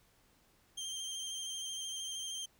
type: tone with vibrato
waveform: 25% pulse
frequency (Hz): 3165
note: G7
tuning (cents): +16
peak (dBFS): -35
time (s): 0.77-2.46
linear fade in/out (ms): 10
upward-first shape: square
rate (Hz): 13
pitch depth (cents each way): 16
effects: pink hiss -69 dBFS RMS until 2.59 s